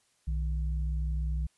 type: tone pair together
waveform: sine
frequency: 61.73 / 155.56 Hz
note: B1 / D#3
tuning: 0 / 0 cents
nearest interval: octave + major third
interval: 1600 cents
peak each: -28 / -38 dBFS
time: 0.27-1.47 s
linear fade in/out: 10 ms
effects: white hiss -70 dBFS RMS until 1.57 s + resampled to 24000 Hz